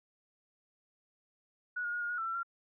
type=tone with pitch steps; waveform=sine; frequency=1465 / 1426 / 1442 / 1422 / 1449 / 1335 / 1348 / 1377 Hz; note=F#6 / F6 / F#6 / F6 / F#6 / E6 / E6 / F6; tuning=-18 / +36 / -45 / +31 / -37 / +22 / +38 / -25 cents; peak=-33 dBFS; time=1.76-2.432 s; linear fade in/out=10 ms; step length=84 ms; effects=none